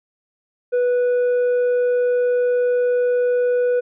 sine tone with tanh clipping, 491.7 Hz, B4, 8 cents flat, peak -16 dBFS, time 0.72-3.81 s, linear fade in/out 20 ms, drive 4 dB, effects none

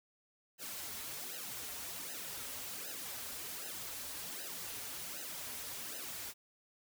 white noise with flanger, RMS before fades -44 dBFS, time 0.58-6.34 s, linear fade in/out 50 ms, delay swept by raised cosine 0.87 to 6.17 ms, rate 1.3 Hz, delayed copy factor -0.95, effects none

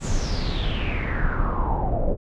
brown noise with low-pass filter sweep, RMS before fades -23 dBFS, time 0-2.17 s, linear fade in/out 50 ms, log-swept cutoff 7600 to 510 Hz, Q 6.9, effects none

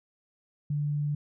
sine tone, 146.83 Hz, D3, in tune, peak -26 dBFS, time 0.7-1.15 s, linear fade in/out 5 ms, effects none

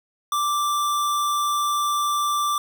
square tone, 1174.7 Hz, D6, in tune, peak -21 dBFS, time 0.32-2.58 s, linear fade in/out 2 ms, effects none

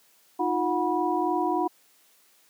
sine tone cluster, 311.6 / 354.8 / 733 / 976 Hz, D#4 / F4 / F#5 / B5, +3 / +27 / -16 / -21 cents, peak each -28 dBFS, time 0.39-1.68 s, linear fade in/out 10 ms, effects white hiss -61 dBFS RMS until 2.49 s + high-pass 200 Hz 12 dB/octave

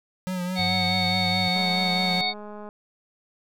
square tone with vibrato, 181.6 Hz, F#3, 32 cents flat, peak -27 dBFS, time 0.27-2.21 s, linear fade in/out 0 ms, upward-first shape triangle, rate 4.7 Hz, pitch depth 50 cents each way
harmonic tone, 740 Hz, F#5, in tune, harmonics 1 / 3 / 5 / 6, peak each -28 / -28 / -28 / -28 dBFS, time 0.55-2.34 s, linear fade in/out 50 ms
sine tone with pitch glide, 96.8 to 97.92 Hz, G2 to G2, -21 to -1 cents, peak -31 dBFS, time 0.59-1.48 s, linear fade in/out 0 ms, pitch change +20 cents, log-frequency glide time 0.83-1.23 s
click train, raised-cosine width 1 ms, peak -27 dBFS, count 237, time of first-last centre 1.56-2.689 s, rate 209 Hz
effects none

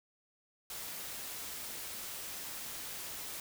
white noise, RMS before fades -43 dBFS, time 0.7-3.4 s, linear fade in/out 2 ms, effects none

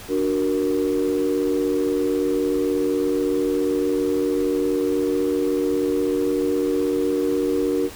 sine chord, D augmented, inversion none, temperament equal, 293.7 / 370 / 466.2 Hz, D4 / F#4 / A#4, 0 / 0 / 0 cents, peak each -22 dBFS, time 0.08-7.9 s, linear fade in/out 50 ms, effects tanh soft clip ceiling -12 dBFS + pink hiss -39 dBFS RMS until 7.95 s

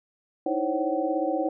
sine tone cluster, 310.1 / 327 / 526 / 560 / 758 Hz, D#4 / E4 / C5 / C#5 / F#5, -6 / -14 / +9 / +18 / +42 cents, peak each -30 dBFS, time 0.46-1.49 s, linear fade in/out 5 ms, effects none

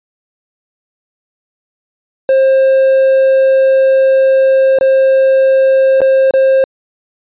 triangle tone with dropouts, 532 Hz, C5, 29 cents sharp, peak -4 dBFS, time 2.29-6.64 s, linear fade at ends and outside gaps 1 ms, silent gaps 4.787-4.81 / 6.006-6.016 / 6.309-6.338 s, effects resampled to 8000 Hz

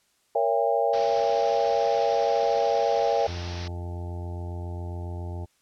sine chord, A# diminished seventh, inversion none, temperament just, 466.2 / 559.4 / 671.3 / 805.5 Hz, A#4 / C#5 / E5 / G5, 0 / +16 / +31 / +47 cents, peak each -26 dBFS, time 0.35-3.27 s, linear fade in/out 5 ms
white low-pass noise, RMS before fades -41 dBFS, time 0.93-3.68 s, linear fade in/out 5 ms, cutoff 5800 Hz, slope 96 dB/octave
harmonic tone, 87.31 Hz, F2, in tune, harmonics 1 / 2 / 3 / 4 / 5 / 7 / 8 / 9 / 10, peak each -31 / -44 / -48 / -43 / -48 / -47 / -52 / -49 / -49 dBFS, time 3.27-5.46 s, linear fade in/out 20 ms
effects white hiss -67 dBFS RMS until 5.61 s + low-pass 10000 Hz 12 dB/octave

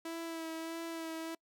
sawtooth tone with vibrato, 327.7 Hz, E4, 10 cents flat, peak -35 dBFS, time 0.05-1.35 s, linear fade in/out 5 ms, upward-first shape sine, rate 1.6 Hz, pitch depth 23 cents each way, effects noise-tail reverb RT60 0.1 s tail -26 dB re dry

